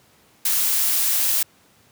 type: noise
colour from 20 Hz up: blue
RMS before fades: -20 dBFS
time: 0.45-1.43 s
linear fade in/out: 5 ms
effects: pink hiss -56 dBFS RMS until 1.91 s + high-pass 100 Hz 12 dB/octave